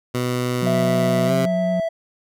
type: tone with pitch glide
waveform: 15% pulse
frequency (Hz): 124.1 to 132.24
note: B2 to C3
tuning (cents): +9 to +19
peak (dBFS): -14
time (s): 0.14-1.46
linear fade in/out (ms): 10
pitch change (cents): +110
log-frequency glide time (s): 1.26-1.32
type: tone with vibrato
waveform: triangle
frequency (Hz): 181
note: F#3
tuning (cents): -38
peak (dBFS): -19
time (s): 0.62-1.8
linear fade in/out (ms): 2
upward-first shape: triangle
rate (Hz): 9.4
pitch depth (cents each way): 18
type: tone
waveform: triangle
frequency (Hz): 659.3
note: E5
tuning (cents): 0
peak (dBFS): -18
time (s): 0.66-1.89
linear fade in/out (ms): 10
effects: none